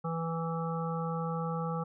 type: harmonic tone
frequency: 164.81 Hz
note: E3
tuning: in tune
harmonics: 1 / 3 / 5 / 7 / 8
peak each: -33 / -38 / -40 / -41 / -42 dBFS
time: 0.04-1.84 s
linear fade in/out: 10 ms
effects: none